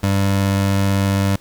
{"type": "tone", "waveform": "25% pulse", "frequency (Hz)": 98.3, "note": "G2", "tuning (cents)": 5, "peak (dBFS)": -11, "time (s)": [0.03, 1.36], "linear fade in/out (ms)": 5, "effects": ["pink hiss -48 dBFS RMS until 1.4 s"]}